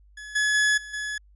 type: tone with level steps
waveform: 40% pulse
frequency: 1700 Hz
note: G#6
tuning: 40 cents sharp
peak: -37 / -20 / -18 / -37 / -28 dBFS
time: 0.17-1.18 s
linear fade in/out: 5 ms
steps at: 0.35 / 0.54 / 0.77 / 0.93 s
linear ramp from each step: 10 ms
effects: added 50 Hz sine -52 dBFS peak until 1.35 s + resampled to 24000 Hz